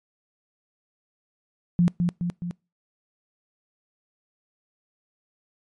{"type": "tone with echo", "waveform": "sine", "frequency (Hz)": 174.61, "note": "F3", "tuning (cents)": 0, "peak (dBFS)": -15, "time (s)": [1.79, 1.88], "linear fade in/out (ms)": 0, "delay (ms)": 210, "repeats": 3, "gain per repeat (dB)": -4, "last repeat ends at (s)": 2.51, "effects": ["noise-tail reverb RT60 0.3 s tail -26 dB re dry", "MP3 48 kbps"]}